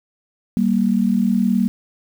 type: tone pair together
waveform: sine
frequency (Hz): 194.69 / 234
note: G3 / A#3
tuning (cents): -12 / +7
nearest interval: minor third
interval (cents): 319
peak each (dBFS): -17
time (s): 0.57-1.68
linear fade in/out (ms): 0
effects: 7-bit